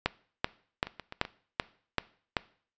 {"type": "two click trains", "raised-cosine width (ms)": 0.3, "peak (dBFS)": [-9, -23], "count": [7, 4], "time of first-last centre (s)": [[0.06, 2.368], [0.87, 1.251]], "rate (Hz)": [2.6, 7.87], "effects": ["noise-tail reverb RT60 0.5 s tail -20 dB re dry", "resampled to 16000 Hz"]}